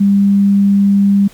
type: tone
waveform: sine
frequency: 199.4 Hz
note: G3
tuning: 30 cents sharp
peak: -7 dBFS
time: 0-1.28 s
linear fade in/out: 10 ms
effects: pink hiss -43 dBFS RMS until 1.33 s